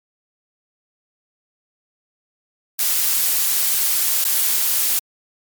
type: noise with dropouts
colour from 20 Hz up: blue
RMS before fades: -18 dBFS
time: 2.79-4.99 s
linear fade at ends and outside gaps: 2 ms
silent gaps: 4.242-4.25 s
effects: MP3 96 kbps